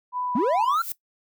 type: tone with vibrato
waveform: sine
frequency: 990 Hz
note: B5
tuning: 4 cents sharp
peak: -26 dBFS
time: 0.12-0.76 s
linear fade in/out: 50 ms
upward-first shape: triangle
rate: 2.6 Hz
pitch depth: 11 cents each way
type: linear sweep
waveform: triangle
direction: up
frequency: 196 to 1396.9 Hz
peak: -18 dBFS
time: 0.35-0.82 s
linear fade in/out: 5 ms
type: noise with exponential growth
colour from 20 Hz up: violet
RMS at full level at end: -28 dBFS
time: 0.6-0.92 s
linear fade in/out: 1 ms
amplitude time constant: 68 ms
effects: noise-tail reverb RT60 0.1 s tail -18 dB re dry